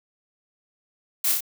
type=noise with echo; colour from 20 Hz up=blue; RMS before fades=-23 dBFS; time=1.24-1.32 s; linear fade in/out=5 ms; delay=29 ms; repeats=3; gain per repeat=-2 dB; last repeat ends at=1.407 s; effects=none